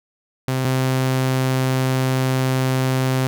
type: tone pair in turn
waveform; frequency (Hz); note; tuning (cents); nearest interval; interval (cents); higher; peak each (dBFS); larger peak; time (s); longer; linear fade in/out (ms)
sawtooth; 130.5 / 130.5; C3 / C3; -4 / -4; unison; 0; neither; -15 / -13; second; 0.48-0.65 / 0.65-3.27; second; 0
effects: none